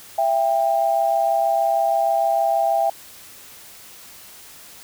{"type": "tone pair together", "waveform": "sine", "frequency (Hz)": [668, 794.4], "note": ["E5", "G5"], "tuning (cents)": [23, 23], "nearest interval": "minor third", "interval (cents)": 300, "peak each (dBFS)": -19, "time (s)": [0.18, 2.9], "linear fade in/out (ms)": 5, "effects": ["white hiss -43 dBFS RMS until 4.83 s"]}